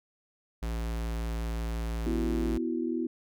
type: tone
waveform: square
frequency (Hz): 56.6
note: A1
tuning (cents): +50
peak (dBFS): -31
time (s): 0.62-2.58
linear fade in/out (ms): 10
type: chord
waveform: sine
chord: B suspended fourth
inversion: none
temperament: equal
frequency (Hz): 246.9 / 329.6 / 370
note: B3 / E4 / F#4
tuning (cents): 0 / 0 / 0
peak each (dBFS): -32 / -31 / -36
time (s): 2.06-3.07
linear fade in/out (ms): 5
effects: none